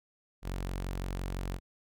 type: tone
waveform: sawtooth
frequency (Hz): 45.88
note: F#1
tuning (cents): -14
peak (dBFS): -30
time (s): 0.42-1.6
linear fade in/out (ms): 50
effects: none